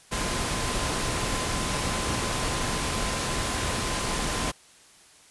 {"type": "tone in noise", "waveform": "sine", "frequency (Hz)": 1029, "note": "C6", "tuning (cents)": -29, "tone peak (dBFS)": -37, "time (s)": [0.11, 4.52], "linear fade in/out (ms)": 20, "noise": "pink", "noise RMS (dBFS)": -28, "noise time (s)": [0.11, 4.52], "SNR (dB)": -12, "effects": ["white hiss -54 dBFS RMS until 5.3 s", "resampled to 24000 Hz"]}